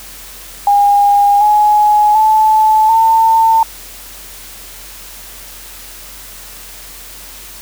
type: tone with pitch steps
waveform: sine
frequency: 812 / 839.7 / 868.3 / 897.9 Hz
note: G#5 / G#5 / A5 / A5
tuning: -39 / +19 / -23 / +35 cents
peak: -6 dBFS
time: 0.67-3.63 s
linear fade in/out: 2 ms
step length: 740 ms
effects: added 45 Hz sine -39 dBFS peak until 7.61 s + white hiss -33 dBFS RMS until 7.61 s